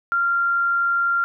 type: tone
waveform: sine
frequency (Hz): 1386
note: F6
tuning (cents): -14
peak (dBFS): -17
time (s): 0.12-1.24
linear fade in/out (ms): 0
effects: none